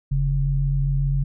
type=tone pair together; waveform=sine; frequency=43.69 / 138.59 Hz; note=F1 / C#3; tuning=+1 / 0 cents; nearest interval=octave + minor sixth; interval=1999 cents; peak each=-22 / -20 dBFS; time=0.11-1.24 s; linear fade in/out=10 ms; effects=none